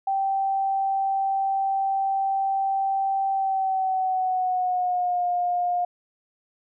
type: tone with pitch glide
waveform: sine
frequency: 779 to 710.2 Hz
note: G5 to F5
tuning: -11 to +29 cents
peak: -21 dBFS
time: 0.07-5.85 s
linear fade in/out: 5 ms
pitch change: -160 cents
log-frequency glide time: 3.31-5.26 s
effects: none